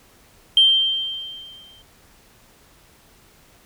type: tone with exponential decay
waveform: sine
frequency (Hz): 3146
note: G7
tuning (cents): +6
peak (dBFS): -8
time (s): 0.57-1.82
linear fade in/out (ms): 2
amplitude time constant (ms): 270
effects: tanh soft clip ceiling -4 dBFS + pink hiss -53 dBFS RMS until 3.65 s